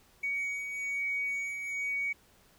triangle beating tone pair, 2248 / 2249.1 Hz, C#7 / C#7, +24 / +25 cents, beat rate 1.1 Hz, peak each -37 / -29 dBFS, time 0.23-2.13 s, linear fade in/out 10 ms, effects tanh soft clip ceiling -27 dBFS + pink hiss -63 dBFS RMS until 2.58 s

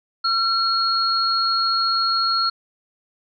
sine tone pair together, 1357 / 4308 Hz, E6 / C8, +50 / +50 cents, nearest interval octave + minor sixth, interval 2000 cents, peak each -20 dBFS, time 0.24-2.5 s, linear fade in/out 10 ms, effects none

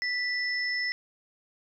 sine tone pair together, 1973 / 5267 Hz, B6 / E8, -2 / -2 cents, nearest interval octave + perfect fourth, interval 1700 cents, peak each -28 / -33 dBFS, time 0.02-0.92 s, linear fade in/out 0 ms, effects none

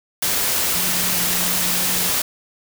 sine tone in noise, 180.2 Hz, F#3, 45 cents flat, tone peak -31 dBFS, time 0.75-2.1 s, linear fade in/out 5 ms, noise white, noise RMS -20 dBFS, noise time 0.22-2.22 s, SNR -14 dB, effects none

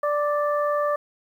harmonic tone, 587.3 Hz, D5, in tune, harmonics 1 / 2 / 3, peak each -22 / -25 / -35 dBFS, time 0.03-0.96 s, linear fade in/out 5 ms, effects 9-bit

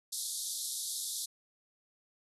white band-pass noise, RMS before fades -38 dBFS, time 0.12-1.26 s, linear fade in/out 10 ms, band 3500 to 12000 Hz, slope 96 dB/octave, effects none

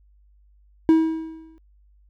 triangle tone with exponential decay, 321.4 Hz, E4, 44 cents flat, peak -8 dBFS, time 0.89-1.58 s, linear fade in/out 0 ms, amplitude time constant 150 ms, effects added 50 Hz sine -53 dBFS peak until 2.09 s

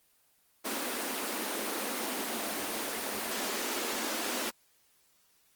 pink high-pass noise, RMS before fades -34 dBFS, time 0.64-4.51 s, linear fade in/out 20 ms, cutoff 210 Hz, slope 96 dB/octave, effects white hiss -68 dBFS RMS until 5.55 s + Opus 24 kbps

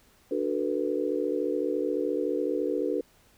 sine chord, B minor seventh, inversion first, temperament just, 296.3 / 370.4 / 444.5 / 493.9 Hz, D4 / F#4 / A4 / B4, +15 / +2 / +18 / 0 cents, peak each -31 dBFS, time 0.31-3.01 s, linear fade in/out 5 ms, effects pink hiss -61 dBFS RMS until 3.37 s

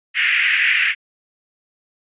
pink band-pass noise, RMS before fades -17 dBFS, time 0.14-0.95 s, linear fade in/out 50 ms, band 1700 to 2800 Hz, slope 48 dB/octave, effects resampled to 8000 Hz

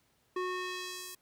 square tone with band-pass filter sweep, 365.6 Hz, F#4, 21 cents flat, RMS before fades -38 dBFS, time 0.36-1.15 s, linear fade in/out 5 ms, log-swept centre 880 to 12000 Hz, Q 0.72, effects pink hiss -71 dBFS RMS until 1.21 s + high-pass 60 Hz 12 dB/octave

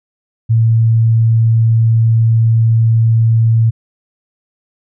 sine tone, 113.5 Hz, A#2, 46 cents flat, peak -7 dBFS, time 0.49-3.71 s, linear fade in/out 20 ms, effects none

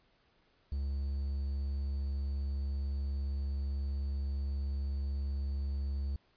triangle tone with quantisation, 69.3 Hz, C#2, in tune, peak -30 dBFS, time 0.72-6.16 s, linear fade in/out 0 ms, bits 10, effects pink hiss -70 dBFS RMS until 6.36 s + resampled to 11025 Hz

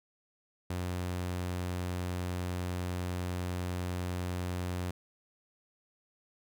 sawtooth tone, 90 Hz, F#2, 47 cents flat, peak -29 dBFS, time 0.7-4.91 s, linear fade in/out 5 ms, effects none

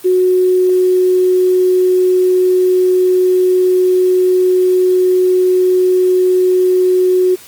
sine tone with quantisation, 367.3 Hz, F#4, 13 cents flat, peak -8 dBFS, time 0.04-7.36 s, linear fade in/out 20 ms, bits 6, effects white hiss -38 dBFS RMS until 7.47 s + Opus 24 kbps

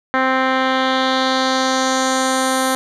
10% pulse tone with low-pass filter sweep, 261.6 Hz, C4, in tune, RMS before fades -17 dBFS, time 0.14-2.75 s, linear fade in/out 0 ms, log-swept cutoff 2000 to 11000 Hz, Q 2, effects none

